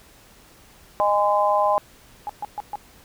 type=harmonic tone; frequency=205.3 Hz; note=G#3; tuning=20 cents flat; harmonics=3 / 4 / 5; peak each=-21 / -21 / -21 dBFS; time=1-1.78 s; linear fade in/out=0 ms
type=tone bursts; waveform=sine; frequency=830.6 Hz; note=G#5; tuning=in tune; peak=-25 dBFS; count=4; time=2.27-2.756 s; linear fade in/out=0 ms; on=24 ms; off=130 ms
effects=pink hiss -51 dBFS RMS until 3.04 s